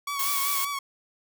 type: tone with vibrato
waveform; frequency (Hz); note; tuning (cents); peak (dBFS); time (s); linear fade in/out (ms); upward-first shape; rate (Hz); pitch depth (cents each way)
sawtooth; 1122; C#6; +21; -25; 0.07-0.79; 5; sine; 5.2; 39
type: noise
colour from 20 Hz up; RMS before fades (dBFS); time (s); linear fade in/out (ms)
blue; -28; 0.19-0.65; 5
effects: none